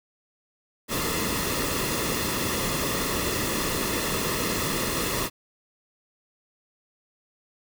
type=noise with comb filter; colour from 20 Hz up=pink; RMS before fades=-27 dBFS; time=0.88-5.3 s; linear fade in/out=50 ms; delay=1.3 ms; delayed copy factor=-0.6; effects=none